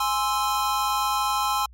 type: chord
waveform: square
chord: Ab augmented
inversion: none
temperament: equal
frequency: 830.6 / 1046.5 / 1318.5 Hz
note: Ab5 / C6 / E6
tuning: 0 / 0 / 0 cents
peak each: -27 / -26 / -28 dBFS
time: 0-1.66 s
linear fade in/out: 5 ms
effects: added 60 Hz sine -45 dBFS peak until 1.73 s + MP3 64 kbps